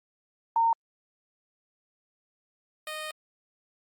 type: tone pair in turn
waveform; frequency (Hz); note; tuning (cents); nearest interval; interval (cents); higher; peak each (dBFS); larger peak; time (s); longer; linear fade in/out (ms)
sine / 10% pulse; 916 / 617.8; A#5 / D#5; -31 / -12; perfect fifth; 681; first; -20 / -26; first; 0.56-0.73 / 2.87-3.11; second; 2
effects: Opus 24 kbps